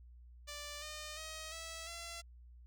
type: tone with pitch steps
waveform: 5% pulse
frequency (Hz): 587.3 / 608.7 / 630.9 / 653.9 / 677.8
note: D5 / D#5 / D#5 / E5 / E5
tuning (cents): 0 / -38 / +24 / -14 / +48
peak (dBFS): -33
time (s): 0.47-2.22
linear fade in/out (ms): 20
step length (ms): 350
effects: added 60 Hz sine -54 dBFS peak until 2.66 s